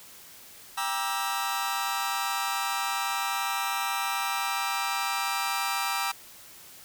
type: chord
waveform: sawtooth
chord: E half-diminished seventh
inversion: first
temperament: just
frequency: 791.1 / 949.3 / 1186.7 / 1318.5 Hz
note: G5 / Bb5 / D6 / E6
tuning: +16 / +31 / +18 / 0 cents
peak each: -29 / -29 / -31 / -29 dBFS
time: 0.77-6.12 s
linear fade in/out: 10 ms
effects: white hiss -49 dBFS RMS until 6.84 s